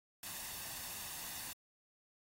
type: noise with comb filter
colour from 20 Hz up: white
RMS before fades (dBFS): -45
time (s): 0.23-1.53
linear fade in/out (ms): 2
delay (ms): 1.1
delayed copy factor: +0.5
effects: AAC 48 kbps